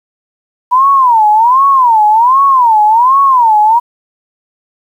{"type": "tone with vibrato", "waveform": "sine", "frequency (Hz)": 967, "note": "B5", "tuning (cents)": -37, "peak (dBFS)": -4, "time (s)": [0.71, 3.8], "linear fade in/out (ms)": 20, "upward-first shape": "sine", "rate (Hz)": 1.3, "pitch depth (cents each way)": 240, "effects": ["7-bit"]}